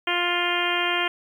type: harmonic tone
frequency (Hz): 350.8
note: F4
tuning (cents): +8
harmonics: 1 / 2 / 3 / 4 / 5 / 6 / 7 / 8 / 9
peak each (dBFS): -30 / -30 / -30 / -30 / -30 / -30 / -30 / -30 / -30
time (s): 0.07-1.08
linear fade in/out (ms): 5
effects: 9-bit